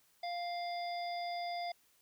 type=harmonic tone with a mistuned harmonic; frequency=698.5 Hz; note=F5; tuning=in tune; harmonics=1 / 3 / 5 / 7; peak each=-37 / -47 / -51 / -48 dBFS; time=0.23-1.72 s; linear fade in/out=5 ms; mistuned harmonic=5; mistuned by=+16 cents; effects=white hiss -70 dBFS RMS until 2.01 s